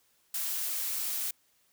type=noise; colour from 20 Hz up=blue; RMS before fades=-33 dBFS; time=0.34-1.31 s; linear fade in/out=5 ms; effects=white hiss -69 dBFS RMS until 1.72 s